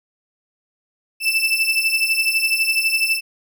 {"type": "beating tone pair", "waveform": "35% pulse", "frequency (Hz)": [2641, 2653], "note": ["E7", "E7"], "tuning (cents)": [3, 10], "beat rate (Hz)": 12, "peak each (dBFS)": -18, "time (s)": [1.2, 3.21], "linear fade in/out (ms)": 50, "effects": []}